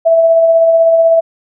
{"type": "tone with tremolo", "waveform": "sine", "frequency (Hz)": 659.3, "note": "E5", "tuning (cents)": 0, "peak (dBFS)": -4, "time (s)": [0.05, 1.21], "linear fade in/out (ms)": 20, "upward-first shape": "sine", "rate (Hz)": 16, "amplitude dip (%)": 30, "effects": []}